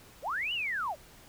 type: linear two-way sweep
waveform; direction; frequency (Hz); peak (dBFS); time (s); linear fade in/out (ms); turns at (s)
sine; up then down; 421 to 3000 to 516; -30; 0.22-0.96; 50; 0.53
effects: pink hiss -55 dBFS RMS until 1.28 s